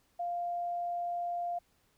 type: tone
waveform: sine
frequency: 698 Hz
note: F5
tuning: 1 cent flat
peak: -32 dBFS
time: 0.19-1.59 s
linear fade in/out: 10 ms
effects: pink hiss -71 dBFS RMS until 1.97 s